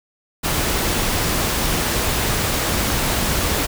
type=noise; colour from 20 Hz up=pink; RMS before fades=-20 dBFS; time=0.43-3.67 s; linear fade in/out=20 ms; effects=none